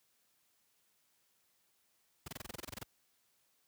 pink noise bursts, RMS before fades -43 dBFS, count 13, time 2.26-2.833 s, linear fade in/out 5 ms, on 21 ms, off 25 ms, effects white hiss -75 dBFS RMS until 3.67 s + high-pass 60 Hz 12 dB/octave

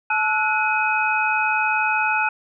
sine tone cluster, 866 / 1323 / 1463 / 2525 Hz, A5 / E6 / F#6 / D#7, -28 / +6 / -20 / +25 cents, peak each -22 / -29 / -23 / -22 dBFS, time 0.1-2.29 s, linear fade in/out 5 ms, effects none

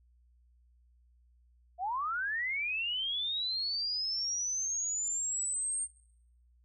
sine linear sweep, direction up, 677 to 8750 Hz, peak -31 dBFS, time 1.78-5.88 s, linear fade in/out 50 ms, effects noise-tail reverb RT60 0.8 s tail -24 dB re dry + added 60 Hz sine -62 dBFS peak until 6.64 s

